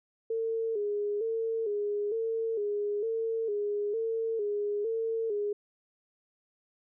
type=tone with vibrato; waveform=sine; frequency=431.6 Hz; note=A4; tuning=33 cents flat; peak=-28 dBFS; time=0.3-5.53 s; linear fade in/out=5 ms; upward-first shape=square; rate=1.1 Hz; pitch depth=79 cents each way; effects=none